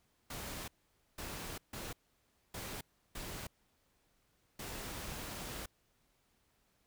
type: noise bursts at uneven times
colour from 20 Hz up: pink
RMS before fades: -44 dBFS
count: 6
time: 0.3-0.68 / 1.18-1.58 / 1.73-1.93 / 2.54-2.81 / 3.15-3.47 / 4.59-5.66 s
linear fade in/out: 5 ms
effects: pink hiss -75 dBFS RMS until 6.86 s